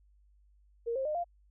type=tone with pitch steps; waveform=sine; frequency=466.2 / 532.4 / 608.1 / 694.5 Hz; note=A#4 / C5 / D#5 / F5; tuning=0 / +30 / -40 / -10 cents; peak=-30 dBFS; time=0.86-1.244 s; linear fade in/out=20 ms; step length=96 ms; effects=added 50 Hz sine -61 dBFS peak until 1.5 s